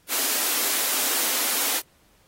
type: high-pass noise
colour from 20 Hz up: white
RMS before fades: -24 dBFS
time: 0.08-1.82 s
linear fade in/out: 50 ms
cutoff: 230 Hz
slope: 96 dB/octave
effects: pink hiss -61 dBFS RMS until 2.27 s + AAC 48 kbps